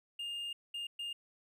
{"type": "tone bursts at uneven times", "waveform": "triangle", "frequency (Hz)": 2821, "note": "F7", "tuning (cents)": 17, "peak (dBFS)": -36, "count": 3, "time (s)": [[0.19, 0.53], [0.74, 0.87], [0.99, 1.13]], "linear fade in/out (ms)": 5, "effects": []}